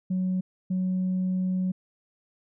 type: tone pair in turn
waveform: sine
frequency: 185 / 185 Hz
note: F#3 / F#3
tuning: 0 / 0 cents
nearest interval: unison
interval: 0 cents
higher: neither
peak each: -22 dBFS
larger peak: neither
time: 0.1-0.41 / 0.7-1.72 s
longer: second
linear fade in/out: 10 ms
effects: tanh soft clip ceiling -21 dBFS